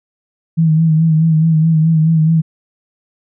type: tone with vibrato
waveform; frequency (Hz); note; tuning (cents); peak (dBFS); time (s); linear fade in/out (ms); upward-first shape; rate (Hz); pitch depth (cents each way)
sine; 160; D#3; +49; -8; 0.57-2.42; 20; sine; 4.7; 46
effects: none